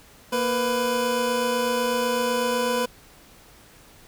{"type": "tone pair together", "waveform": "25% pulse", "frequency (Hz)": [235.1, 498.2], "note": ["A#3", "B4"], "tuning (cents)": [15, 15], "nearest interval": "octave + minor second", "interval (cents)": 1300, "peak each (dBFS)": [-24, -19], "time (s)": [0.32, 2.86], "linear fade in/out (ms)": 10, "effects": ["pink hiss -51 dBFS RMS until 4.07 s"]}